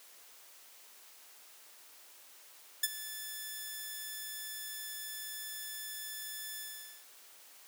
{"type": "tone with ADSR envelope", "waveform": "5% pulse", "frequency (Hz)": 1741, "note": "A6", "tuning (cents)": -19, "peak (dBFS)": -14, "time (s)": [2.83, 7.07], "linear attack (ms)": 7, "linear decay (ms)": 33, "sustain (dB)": -16, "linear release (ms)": 480, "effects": ["white hiss -57 dBFS RMS until 7.67 s", "high-pass 400 Hz 12 dB/octave"]}